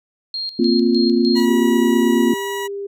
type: tone with tremolo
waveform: sine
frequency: 4226 Hz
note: C8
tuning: 16 cents sharp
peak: -22 dBFS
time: 0.34-1.45 s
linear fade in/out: 2 ms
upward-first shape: square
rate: 3.3 Hz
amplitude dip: 75%
type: chord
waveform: sine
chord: Bb suspended second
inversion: none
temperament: just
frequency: 233.1 / 262.2 / 349.6 Hz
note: Bb3 / C4 / F4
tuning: 0 / +4 / +2 cents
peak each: -16 / -18 / -17 dBFS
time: 0.59-2.34 s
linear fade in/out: 5 ms
type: tone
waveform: 20% pulse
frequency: 967 Hz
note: B5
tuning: 37 cents flat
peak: -20 dBFS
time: 1.35-2.68 s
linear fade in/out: 20 ms
type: tone with pitch glide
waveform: sine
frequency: 385.1 to 399.8 Hz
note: G4 to G4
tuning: -31 to +34 cents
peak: -24 dBFS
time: 1.48-2.87 s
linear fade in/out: 10 ms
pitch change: +65 cents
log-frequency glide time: 2.06-2.51 s
effects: none